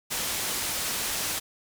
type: low-pass noise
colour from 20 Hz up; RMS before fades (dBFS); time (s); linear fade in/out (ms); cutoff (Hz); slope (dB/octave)
white; -30; 0.1-1.4; 20; 12000; 12
effects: none